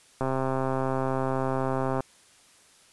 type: click train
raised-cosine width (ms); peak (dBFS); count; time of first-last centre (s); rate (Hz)
1; -14; 238; 0.21-2.005; 132
effects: white hiss -57 dBFS RMS until 2.92 s + resampled to 24000 Hz